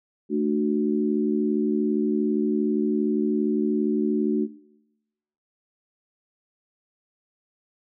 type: chord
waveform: sine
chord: D major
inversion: second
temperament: equal with one note detuned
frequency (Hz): 220 / 297.4 / 370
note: A3 / D4 / F#4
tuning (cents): 0 / +22 / 0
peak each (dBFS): -25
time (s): 0.29-4.48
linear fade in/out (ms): 50
effects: noise-tail reverb RT60 1.0 s tail -22 dB re dry